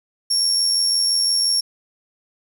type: tone with amplitude modulation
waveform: 35% pulse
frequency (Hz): 5510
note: F8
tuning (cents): -24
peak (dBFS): -12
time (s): 0.3-1.61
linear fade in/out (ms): 10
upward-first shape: sine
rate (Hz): 85.8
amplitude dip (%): 35
effects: none